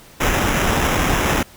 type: noise with sample-and-hold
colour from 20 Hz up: pink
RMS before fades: -18 dBFS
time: 0.2-1.43 s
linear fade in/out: 5 ms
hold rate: 4410 Hz
effects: pink hiss -45 dBFS RMS until 1.56 s